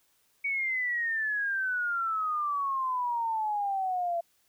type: exponential sweep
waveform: sine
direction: down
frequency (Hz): 2257 to 673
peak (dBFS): -27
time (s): 0.44-4.21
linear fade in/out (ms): 10
effects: white hiss -69 dBFS RMS until 4.48 s